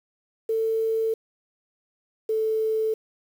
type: tone pair in turn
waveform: sine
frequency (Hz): 446.5 / 439.3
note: A4 / A4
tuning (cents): +25 / -3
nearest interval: unison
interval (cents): 28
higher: first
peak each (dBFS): -21 / -21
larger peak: neither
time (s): 0.49-1.14 / 2.29-2.94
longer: neither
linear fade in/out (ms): 5
effects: 8-bit